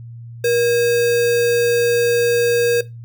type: tone with sample-and-hold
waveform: sine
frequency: 475.7 Hz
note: A#4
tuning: 35 cents sharp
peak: -13 dBFS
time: 0.44-2.81 s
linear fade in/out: 5 ms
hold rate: 2100 Hz
effects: noise-tail reverb RT60 0.2 s tail -17 dB re dry + added 117 Hz sine -32 dBFS peak until 3.04 s